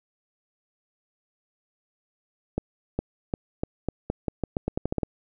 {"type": "accelerating click train", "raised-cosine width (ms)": 2, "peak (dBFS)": -12, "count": 15, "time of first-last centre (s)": [2.58, 5.032], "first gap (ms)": 410, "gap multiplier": 0.85, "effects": []}